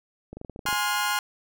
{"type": "clicks", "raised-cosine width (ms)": 2, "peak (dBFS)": -25, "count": 10, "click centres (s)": [0.33, 0.37, 0.414, 0.448, 0.497, 0.561, 0.592, 0.655, 0.687, 0.728]}
{"type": "chord", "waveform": "sawtooth", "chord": "F minor", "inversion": "first", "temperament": "equal with one note detuned", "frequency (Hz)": [830.6, 1046.5, 1425.4], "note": ["Ab5", "C6", "F6"], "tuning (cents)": [0, 0, 35], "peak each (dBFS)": [-25, -25, -24], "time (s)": [0.66, 1.19], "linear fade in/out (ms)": 2}
{"effects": []}